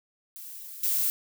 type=noise with level steps; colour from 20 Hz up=violet; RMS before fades=-42 / -26 dBFS; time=0.36-1.1 s; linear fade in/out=0 ms; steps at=0.83 s; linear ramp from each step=5 ms; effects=none